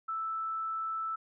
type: tone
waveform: sine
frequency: 1318.5 Hz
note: E6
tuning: in tune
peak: -32 dBFS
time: 0.08-1.16 s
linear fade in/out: 10 ms
effects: none